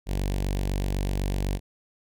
sawtooth tone with notch filter, 47.96 Hz, G1, 37 cents flat, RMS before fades -27 dBFS, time 0.06-1.6 s, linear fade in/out 50 ms, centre 1300 Hz, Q 1.2, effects none

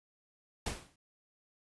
pink noise with exponential decay, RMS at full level -33 dBFS, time 0.66-0.96 s, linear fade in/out 5 ms, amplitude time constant 64 ms, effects resampled to 24000 Hz

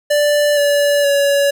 square tone with pitch steps, 587.3 / 576.2 / 565.3 Hz, D5 / D5 / C#5, 0 / -33 / +34 cents, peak -12 dBFS, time 0.1-1.51 s, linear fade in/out 10 ms, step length 470 ms, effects none

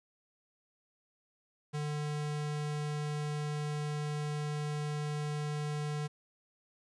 square tone, 149 Hz, D3, 25 cents sharp, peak -34 dBFS, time 1.73-6.08 s, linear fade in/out 20 ms, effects resampled to 22050 Hz + 11-bit

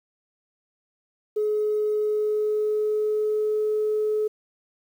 sine tone with pitch glide, 424.1 to 427.5 Hz, G#4 to A4, +36 to -50 cents, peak -20 dBFS, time 1.36-4.28 s, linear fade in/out 10 ms, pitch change +14 cents, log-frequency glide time 2.01-3.61 s, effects tanh soft clip ceiling -16 dBFS + 9-bit

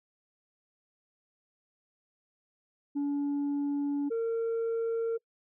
sine tone pair in turn, 285.7 / 457.5 Hz, D4 / A#4, -48 / -32 cents, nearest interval minor sixth, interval 816 cents, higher second, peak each -25 dBFS, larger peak neither, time 2.95-4.1 / 4.1-5.18 s, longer first, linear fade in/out 20 ms, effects noise-tail reverb RT60 0.1 s tail -26 dB re dry + tanh soft clip ceiling -27 dBFS

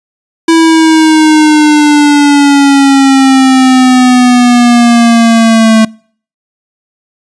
square exponential sweep, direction down, 329.6 to 220 Hz, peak -3 dBFS, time 0.48-5.85 s, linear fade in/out 5 ms, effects noise-tail reverb RT60 0.5 s tail -26 dB re dry + resampled to 22050 Hz

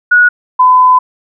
sine tone pair in turn, 1459 / 1010 Hz, F#6 / B5, -25 / +39 cents, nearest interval tritone, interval 636 cents, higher first, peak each -3 dBFS, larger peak neither, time 0.11-0.29 / 0.59-0.99 s, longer second, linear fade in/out 10 ms, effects none

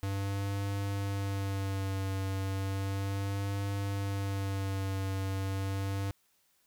square tone with vibrato, 98 Hz, G2, in tune, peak -32 dBFS, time 0.03-6.11 s, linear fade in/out 0 ms, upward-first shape sine, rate 0.34 Hz, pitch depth 29 cents each way, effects white hiss -71 dBFS RMS until 6.66 s

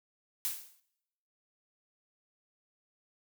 blue noise with exponential decay, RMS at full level -31 dBFS, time 0.45-0.8 s, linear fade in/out 0 ms, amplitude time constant 76 ms, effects noise-tail reverb RT60 0.9 s tail -23 dB re dry

